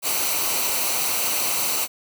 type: noise with comb filter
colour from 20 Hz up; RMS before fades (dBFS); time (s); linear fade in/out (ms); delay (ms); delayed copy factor
white; -23; 0.02-1.88; 50; 0.58; -0.6
effects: none